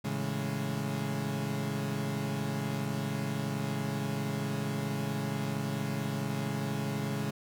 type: chord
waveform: 35% pulse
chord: A major seventh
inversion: none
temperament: equal with one note detuned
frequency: 110 / 138.59 / 163.01 / 207.7 Hz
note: A2 / C#3 / E3 / G#3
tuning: 0 / 0 / -19 / 0 cents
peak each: -39 / -33 / -38 / -34 dBFS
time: 0.04-7.31 s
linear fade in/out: 10 ms
effects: none